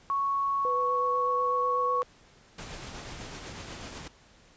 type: tone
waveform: sine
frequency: 1108.7 Hz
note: C#6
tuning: in tune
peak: -25 dBFS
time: 0.1-2.02 s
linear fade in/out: 0 ms
type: tone with vibrato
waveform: sine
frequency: 496.6 Hz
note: B4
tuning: 9 cents sharp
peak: -30 dBFS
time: 0.65-2.03 s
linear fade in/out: 0 ms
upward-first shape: sine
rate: 8.1 Hz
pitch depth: 14 cents each way
type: noise with tremolo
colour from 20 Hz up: pink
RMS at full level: -40 dBFS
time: 2.58-4.08 s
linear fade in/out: 5 ms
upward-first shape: sine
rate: 8.1 Hz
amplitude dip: 30%
effects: pink hiss -58 dBFS RMS until 4.56 s + resampled to 16000 Hz